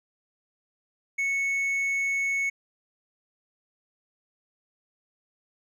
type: tone with hard clipping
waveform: sine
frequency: 2208 Hz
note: C#7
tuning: 7 cents flat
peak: -25 dBFS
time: 1.18-2.5 s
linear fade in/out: 10 ms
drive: 3 dB
effects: none